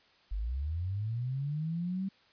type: linear sweep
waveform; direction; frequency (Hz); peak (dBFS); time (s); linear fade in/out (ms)
sine; up; 45.06 to 196; -31; 0.31-2.09; 10
effects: white hiss -64 dBFS RMS until 2.32 s + resampled to 11025 Hz